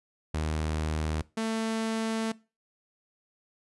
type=tone pair in turn; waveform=sawtooth; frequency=77.78 / 223.1 Hz; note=D#2 / A3; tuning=0 / +24 cents; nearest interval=octave + tritone; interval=1824 cents; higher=second; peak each=-24 dBFS; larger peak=neither; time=0.34-1.22 / 1.37-2.32 s; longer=second; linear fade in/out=5 ms; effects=noise-tail reverb RT60 0.3 s tail -21 dB re dry + resampled to 24000 Hz